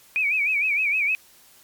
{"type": "tone with vibrato", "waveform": "sine", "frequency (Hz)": 2400, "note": "D7", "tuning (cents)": 37, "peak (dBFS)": -19, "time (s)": [0.16, 1.15], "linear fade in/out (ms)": 0, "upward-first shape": "sine", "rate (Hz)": 6.5, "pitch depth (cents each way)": 130, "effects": ["white hiss -53 dBFS RMS until 1.63 s", "MP3 96 kbps"]}